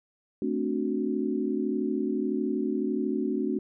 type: chord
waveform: sine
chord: D dominant seventh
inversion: second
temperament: equal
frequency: 220 / 261.6 / 293.7 / 370 Hz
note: A3 / C4 / D4 / F#4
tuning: 0 / 0 / 0 / 0 cents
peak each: -31 dBFS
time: 0.42-3.59 s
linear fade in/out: 2 ms
effects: none